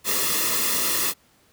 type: noise with comb filter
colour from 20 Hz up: white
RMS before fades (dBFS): -23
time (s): 0.04-1.14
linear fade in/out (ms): 50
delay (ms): 1.3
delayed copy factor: -0.75
effects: pink hiss -59 dBFS RMS until 1.52 s + high-pass 60 Hz 12 dB/octave